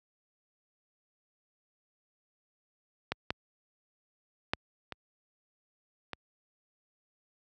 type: clicks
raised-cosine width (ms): 0.3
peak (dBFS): -14 / -14 / -11 / -22 / -20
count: 5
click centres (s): 3.12 / 3.305 / 4.535 / 4.923 / 6.133
effects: high-pass 60 Hz 12 dB/octave